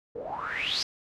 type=noise with low-pass filter sweep; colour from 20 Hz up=white; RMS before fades=-32 dBFS; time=0.15-0.83 s; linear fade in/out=5 ms; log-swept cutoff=430 to 5300 Hz; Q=10; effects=none